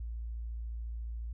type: tone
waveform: sine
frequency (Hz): 57.1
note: A#1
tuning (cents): -35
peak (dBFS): -36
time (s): 0-1.33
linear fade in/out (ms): 5
effects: none